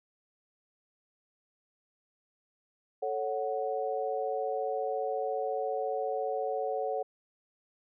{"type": "chord", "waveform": "sine", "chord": "F# minor", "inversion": "first", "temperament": "equal", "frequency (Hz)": [440, 554.4, 740], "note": ["A4", "C#5", "F#5"], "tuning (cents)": [0, 0, 0], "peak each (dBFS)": -34, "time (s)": [3.02, 7.03], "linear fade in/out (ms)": 10, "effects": []}